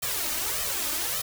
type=noise with flanger; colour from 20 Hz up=white; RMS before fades=-29 dBFS; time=0.02-1.22 s; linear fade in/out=10 ms; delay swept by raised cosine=1.6 to 3.3 ms; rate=1.7 Hz; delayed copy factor=+0.95; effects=none